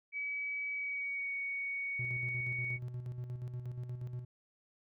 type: tone with pitch glide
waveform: sine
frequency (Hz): 2280 to 2234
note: C#7 to C#7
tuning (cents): +48 to +13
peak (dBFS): -35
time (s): 0.12-2.79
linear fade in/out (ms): 50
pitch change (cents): -35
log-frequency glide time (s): 0.7-1.32
type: tone with tremolo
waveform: triangle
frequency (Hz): 123.47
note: B2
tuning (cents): 0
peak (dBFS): -35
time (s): 1.99-4.25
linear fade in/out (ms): 5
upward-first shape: square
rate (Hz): 8.4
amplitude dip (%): 50
effects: none